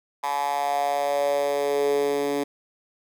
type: tone with high-pass filter sweep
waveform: 10% pulse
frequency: 142.6 Hz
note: C#3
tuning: 49 cents sharp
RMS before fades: -24 dBFS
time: 0.23-2.44 s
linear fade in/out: 10 ms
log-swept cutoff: 920 to 330 Hz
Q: 5.3
effects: none